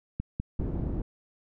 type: click train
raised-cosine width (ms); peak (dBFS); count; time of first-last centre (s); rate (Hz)
5; -18; 4; 0.2-0.799; 5.01
type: low-pass noise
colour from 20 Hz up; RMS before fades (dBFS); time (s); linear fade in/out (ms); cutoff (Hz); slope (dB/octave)
pink; -31; 0.59-1.02; 5; 300; 12
effects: none